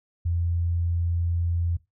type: tone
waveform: sine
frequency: 85.4 Hz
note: F2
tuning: 38 cents flat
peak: -22 dBFS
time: 0.25-1.77 s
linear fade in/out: 10 ms
effects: noise-tail reverb RT60 0.2 s tail -19 dB re dry